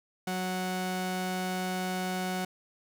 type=tone pair together; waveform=sawtooth; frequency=184.45 / 368.9 Hz; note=F#3 / F#4; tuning=-5 / -5 cents; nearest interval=octave; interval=1200 cents; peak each=-28 dBFS; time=0.27-2.45 s; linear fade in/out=5 ms; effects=none